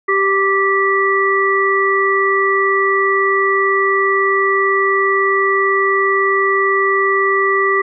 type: harmonic tone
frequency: 391 Hz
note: G4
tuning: 4 cents flat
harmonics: 1 / 3 / 5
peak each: -16 / -16 / -16 dBFS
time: 0.08-7.82 s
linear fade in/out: 10 ms
effects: none